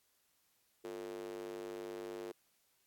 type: tone with high-pass filter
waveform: square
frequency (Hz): 50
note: G1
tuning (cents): +35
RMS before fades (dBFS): -45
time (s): 0.84-2.32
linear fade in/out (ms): 5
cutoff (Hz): 390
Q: 6.9
effects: white hiss -75 dBFS RMS until 2.86 s + AAC 64 kbps